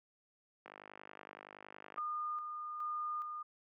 click train, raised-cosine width 0.5 ms, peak -34 dBFS, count 68, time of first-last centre 0.66-1.981 s, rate 50.7 Hz
sine tone with tremolo, 1217 Hz, D#6, 39 cents flat, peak -36 dBFS, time 1.97-3.43 s, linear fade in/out 10 ms, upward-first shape square, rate 1.2 Hz, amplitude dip 40%
effects high-pass 300 Hz 12 dB/octave

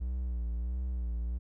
triangle tone with vibrato, 60.3 Hz, B1, 41 cents flat, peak -29 dBFS, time 0-1.39 s, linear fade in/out 20 ms, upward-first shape sine, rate 1.5 Hz, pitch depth 76 cents each way, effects none

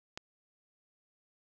click, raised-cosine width 0.2 ms, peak -22 dBFS, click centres 0.175 s, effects none

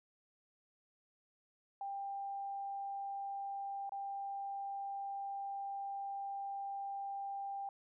sine tone with dropouts, 793 Hz, G5, 20 cents sharp, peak -39 dBFS, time 1.81-7.69 s, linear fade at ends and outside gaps 2 ms, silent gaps 3.894-3.92 s, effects none

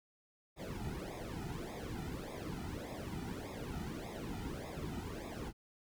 brown noise with flanger, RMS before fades -43 dBFS, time 0.56-5.53 s, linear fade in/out 50 ms, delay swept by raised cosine 0.67 to 1.87 ms, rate 1.7 Hz, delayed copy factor -0.95, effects none

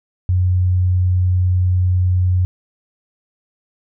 sine tone, 91 Hz, F#2, 28 cents flat, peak -12 dBFS, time 0.29-2.45 s, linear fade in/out 0 ms, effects none

